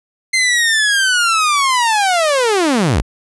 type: linear sweep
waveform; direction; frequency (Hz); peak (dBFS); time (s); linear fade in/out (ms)
sawtooth; down; 2093 to 41.2; -8; 0.33-3.02; 10
effects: resampled to 24000 Hz